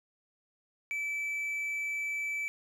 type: tone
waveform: triangle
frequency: 2312 Hz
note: D7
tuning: 28 cents flat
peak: -30 dBFS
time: 0.91-2.48 s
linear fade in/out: 0 ms
effects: none